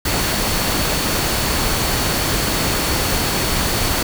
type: tone in noise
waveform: sine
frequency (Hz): 4435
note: C#8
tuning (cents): 0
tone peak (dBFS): -29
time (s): 0.05-4.03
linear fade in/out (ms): 5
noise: pink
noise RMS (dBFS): -19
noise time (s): 0.05-4.03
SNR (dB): -13
effects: none